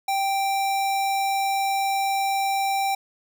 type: tone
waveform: square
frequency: 784 Hz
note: G5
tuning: in tune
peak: -22 dBFS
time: 0.08-2.95 s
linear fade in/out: 5 ms
effects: none